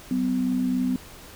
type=tone pair together; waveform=sine; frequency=189.5 / 253.3 Hz; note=F#3 / B3; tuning=+42 / +44 cents; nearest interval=perfect fourth; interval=502 cents; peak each=-28 / -22 dBFS; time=0.11-0.96 s; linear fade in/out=2 ms; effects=pink hiss -45 dBFS RMS until 1.35 s